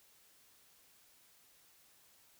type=silence; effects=white hiss -66 dBFS RMS until 2.39 s